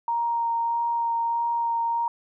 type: tone with vibrato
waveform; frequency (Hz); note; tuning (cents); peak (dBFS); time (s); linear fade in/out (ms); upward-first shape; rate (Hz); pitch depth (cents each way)
sine; 932.3; A#5; 0; -22; 0.08-2.08; 2; sine; 1.6; 10
effects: none